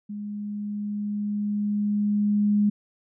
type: tone with level ramp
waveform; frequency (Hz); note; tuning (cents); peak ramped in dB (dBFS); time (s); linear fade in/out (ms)
sine; 206.9; G#3; -6; -31 to -17; 0.09-2.7; 10
effects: none